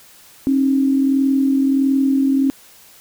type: tone pair together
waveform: sine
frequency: 269.6 / 311.1 Hz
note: C#4 / D#4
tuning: -48 / 0 cents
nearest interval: major second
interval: 248 cents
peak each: -13 / -23 dBFS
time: 0.47-2.5 s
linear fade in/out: 0 ms
effects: white hiss -46 dBFS RMS until 3 s